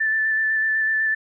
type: tone with vibrato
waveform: sine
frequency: 1760 Hz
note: A6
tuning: in tune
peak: -18 dBFS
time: 0-1.15 s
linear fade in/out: 10 ms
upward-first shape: square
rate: 8 Hz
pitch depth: 11 cents each way
effects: none